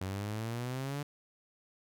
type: exponential sweep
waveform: sawtooth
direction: up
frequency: 92.5 to 146.83 Hz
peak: -31 dBFS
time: 0.01-1.03 s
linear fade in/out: 5 ms
effects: none